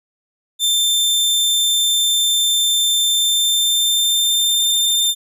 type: tone with pitch glide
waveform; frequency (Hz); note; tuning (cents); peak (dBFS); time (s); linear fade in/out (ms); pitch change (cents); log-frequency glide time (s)
sawtooth; 3570 to 3593; A7 to A7; +24 to +36; -11; 0.59-5.15; 50; +12; 3.02-4.7
effects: none